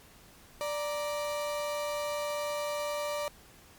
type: tone pair together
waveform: 35% pulse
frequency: 588 / 938.8 Hz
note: D5 / A#5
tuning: +2 / +12 cents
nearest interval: minor sixth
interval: 810 cents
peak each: -30 / -39 dBFS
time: 0.61-3.28 s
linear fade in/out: 0 ms
effects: pink hiss -56 dBFS RMS until 3.78 s + MP3 96 kbps